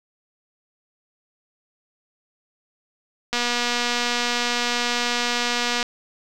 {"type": "click train", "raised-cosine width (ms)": 0.2, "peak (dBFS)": -6, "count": 603, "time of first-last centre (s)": [3.33, 5.828], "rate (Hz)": 241, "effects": []}